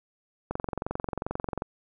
click train, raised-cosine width 1 ms, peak -16 dBFS, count 26, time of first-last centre 0.51-1.621 s, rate 22.5 Hz, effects none

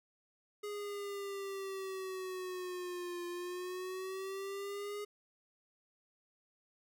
square exponential two-way sweep, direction down then up, 415.3 to 349.2 to 415.3 Hz, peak -40 dBFS, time 0.63-5.05 s, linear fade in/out 10 ms, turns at 3.26 s, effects none

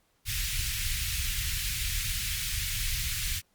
pink band-stop noise, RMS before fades -31 dBFS, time 0.25-3.42 s, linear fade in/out 50 ms, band 110 to 2000 Hz, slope 24 dB/octave, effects pink hiss -70 dBFS RMS until 3.54 s + Opus 48 kbps

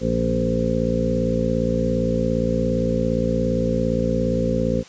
harmonic tone with a mistuned harmonic, 57.4 Hz, A#1, 26 cents flat, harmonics 1 / 2 / 3 / 4 / 5 / 7 / 8 / 9, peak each -28 / -28 / -25 / -24 / -30 / -30 / -29 / -24 dBFS, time 0-4.84 s, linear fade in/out 50 ms, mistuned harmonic 2, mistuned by +19 cents, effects white hiss -45 dBFS RMS until 4.88 s + resampled to 16000 Hz

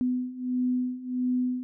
sine beating tone pair, 250 / 251.5 Hz, B3 / B3, +21 / +32 cents, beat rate 1.5 Hz, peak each -30 / -27 dBFS, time 0.01-1.63 s, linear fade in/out 0 ms, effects none

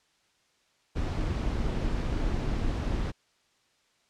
brown noise with amplitude modulation, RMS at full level -27 dBFS, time 0.95-3.12 s, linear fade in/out 20 ms, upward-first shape sine, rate 279 Hz, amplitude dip 45%, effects white hiss -68 dBFS RMS until 4.09 s + low-pass 6000 Hz 12 dB/octave

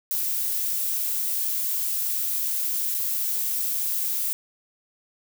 violet noise with dropouts, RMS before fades -26 dBFS, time 0.11-4.33 s, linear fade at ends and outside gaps 0 ms, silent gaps 2.942-2.947 s, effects none

